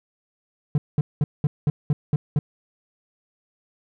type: tone bursts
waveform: triangle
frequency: 146.83 Hz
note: D3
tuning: in tune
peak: -14 dBFS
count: 8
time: 0.75-2.39 s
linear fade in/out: 2 ms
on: 30 ms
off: 200 ms
effects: none